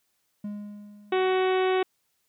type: tone with exponential decay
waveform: triangle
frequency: 206.7 Hz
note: G#3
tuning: 8 cents flat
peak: -28 dBFS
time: 0.44-1.78 s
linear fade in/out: 5 ms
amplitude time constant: 290 ms
type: harmonic tone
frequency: 373.7 Hz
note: F#4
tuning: 17 cents sharp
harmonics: 1 / 2 / 3 / 4 / 5 / 6 / 7 / 8 / 9 / 10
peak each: -22 / -29 / -34 / -37 / -38 / -38 / -40 / -41 / -44 / -44 dBFS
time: 1.12-1.83 s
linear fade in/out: 5 ms
effects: white hiss -73 dBFS RMS until 2.28 s